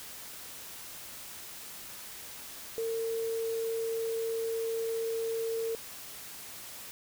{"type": "tone in noise", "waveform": "sine", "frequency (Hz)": 453.9, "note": "A#4", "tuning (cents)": -46, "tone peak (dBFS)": -30, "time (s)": [2.78, 5.75], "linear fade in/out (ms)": 0, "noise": "white", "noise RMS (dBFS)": -45, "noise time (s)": [0, 6.91], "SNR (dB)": 12, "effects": []}